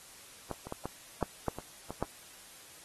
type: clicks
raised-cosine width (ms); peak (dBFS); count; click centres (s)
1; -22 / -28 / -24 / -22 / -15 / -17 / -26 / -25 / -17; 9; 0.513 / 0.67 / 0.724 / 0.856 / 1.227 / 1.483 / 1.586 / 1.906 / 2.026
effects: white hiss -53 dBFS RMS until 2.84 s + AAC 32 kbps